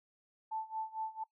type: tone with tremolo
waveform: sine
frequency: 880 Hz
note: A5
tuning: in tune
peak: -34 dBFS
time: 0.51-1.24 s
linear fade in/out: 10 ms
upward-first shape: sine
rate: 4.4 Hz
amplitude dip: 90%
effects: noise-tail reverb RT60 0.1 s tail -18 dB re dry